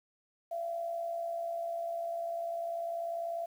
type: tone with amplitude modulation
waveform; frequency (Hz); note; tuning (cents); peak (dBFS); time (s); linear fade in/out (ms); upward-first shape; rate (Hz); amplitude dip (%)
sine; 677; E5; +46; -31; 0.51-3.46; 10; sine; 60.2; 50
effects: 10-bit